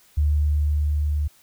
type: tone with level ramp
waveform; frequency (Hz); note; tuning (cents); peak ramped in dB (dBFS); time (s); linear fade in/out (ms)
sine; 74.3; D2; +21; -16 to -20; 0.17-1.28; 10
effects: white hiss -56 dBFS RMS until 1.42 s